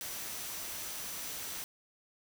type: tone in noise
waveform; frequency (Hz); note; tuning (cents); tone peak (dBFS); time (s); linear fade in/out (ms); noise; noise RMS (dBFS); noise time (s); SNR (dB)
sine; 5920; F#8; 0; -50; 0.01-1.64; 0; white; -41; 0.01-1.64; -12
effects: none